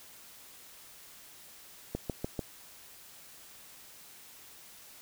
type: click train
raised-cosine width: 2 ms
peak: -19 dBFS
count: 4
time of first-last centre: 1.95-2.392 s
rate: 6.78 Hz
effects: white hiss -53 dBFS RMS until 5.01 s